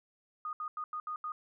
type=tone bursts at uneven times; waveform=sine; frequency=1234 Hz; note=D#6; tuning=15 cents flat; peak=-35 dBFS; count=6; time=0.45-0.53 / 0.6-0.68 / 0.77-0.84 / 0.93-1 / 1.07-1.16 / 1.24-1.32 s; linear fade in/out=2 ms; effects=none